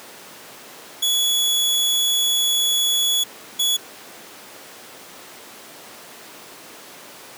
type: tone pair in turn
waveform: sawtooth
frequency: 3389 / 3389 Hz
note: G#7 / G#7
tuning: +34 / +34 cents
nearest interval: unison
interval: 0 cents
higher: neither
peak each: -14 dBFS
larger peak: neither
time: 1.02-3.24 / 3.59-3.77 s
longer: first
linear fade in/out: 10 ms
effects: pink hiss -40 dBFS RMS until 7.37 s + high-pass 300 Hz 12 dB/octave